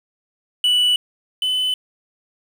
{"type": "tone pair in turn", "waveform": "triangle", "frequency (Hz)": [2960, 3017], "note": ["F#7", "F#7"], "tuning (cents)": [0, 33], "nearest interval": "unison", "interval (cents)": 33, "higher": "second", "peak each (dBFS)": [-12, -16], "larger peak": "first", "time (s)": [[0.64, 0.96], [1.42, 1.74]], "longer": "neither", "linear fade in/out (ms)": 2, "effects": ["7-bit"]}